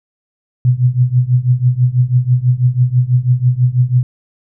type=tone with tremolo; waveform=sine; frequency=125 Hz; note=B2; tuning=21 cents sharp; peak=-5 dBFS; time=0.65-4.03 s; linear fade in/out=0 ms; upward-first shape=triangle; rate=6.1 Hz; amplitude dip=95%; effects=none